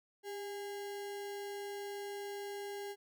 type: tone with sample-and-hold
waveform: sine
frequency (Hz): 401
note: G4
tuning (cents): +39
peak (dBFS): -40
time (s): 0.23-2.96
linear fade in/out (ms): 50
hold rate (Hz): 1225
effects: none